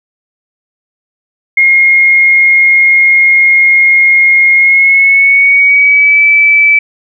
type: tone with pitch glide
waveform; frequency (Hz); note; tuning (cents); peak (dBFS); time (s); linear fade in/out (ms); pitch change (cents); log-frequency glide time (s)
sine; 2143 to 2310; C7 to D7; +41 to -29; -3; 1.57-6.79; 5; +130; 4.54-6.24
effects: none